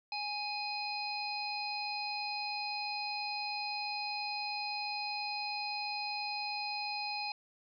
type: harmonic tone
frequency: 831 Hz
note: G#5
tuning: 1 cent sharp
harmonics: 1 / 3 / 5 / 6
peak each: -39 / -40 / -41 / -44 dBFS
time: 0.12-7.32 s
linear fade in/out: 2 ms
effects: none